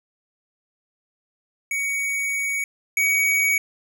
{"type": "tone pair in turn", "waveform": "square", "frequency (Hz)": [2245, 2256], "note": ["C#7", "C#7"], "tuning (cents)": [21, 30], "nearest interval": "unison", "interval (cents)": 9, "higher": "second", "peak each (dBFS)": [-23, -18], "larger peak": "second", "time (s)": [[1.71, 2.64], [2.97, 3.58]], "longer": "first", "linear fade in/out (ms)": 2, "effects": []}